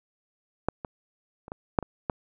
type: clicks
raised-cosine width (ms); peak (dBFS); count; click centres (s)
1; -10 / -20 / -28 / -21 / -6 / -21 / -12; 7; 0.686 / 0.848 / 1.481 / 1.519 / 1.788 / 1.827 / 2.098
effects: none